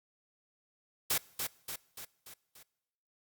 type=noise with echo; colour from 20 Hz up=white; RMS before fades=-30 dBFS; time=1.1-1.18 s; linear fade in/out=5 ms; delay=290 ms; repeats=5; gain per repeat=-5 dB; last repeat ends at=2.63 s; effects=noise-tail reverb RT60 1.0 s tail -23 dB re dry + Opus 48 kbps